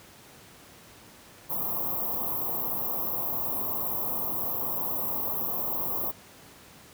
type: band-stop noise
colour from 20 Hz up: white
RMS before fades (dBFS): -30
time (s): 1.49-6.12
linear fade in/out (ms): 20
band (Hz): 1200 to 12000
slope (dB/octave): 96
effects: pink hiss -51 dBFS RMS until 6.93 s + high-pass 80 Hz 12 dB/octave